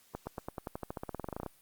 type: accelerating click train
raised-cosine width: 1 ms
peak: -23 dBFS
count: 21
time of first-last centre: 0.15-1.463 s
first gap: 120 ms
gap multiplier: 0.93
effects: white hiss -64 dBFS RMS until 1.61 s + Opus 48 kbps